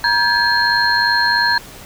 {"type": "tone cluster", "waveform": "sine", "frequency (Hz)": [949, 1598, 1701, 4219], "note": ["A#5", "G6", "G#6", "C8"], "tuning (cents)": [31, 33, 41, 14], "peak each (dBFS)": -18, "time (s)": [0.04, 1.58], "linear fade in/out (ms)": 2, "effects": ["pink hiss -37 dBFS RMS until 1.85 s"]}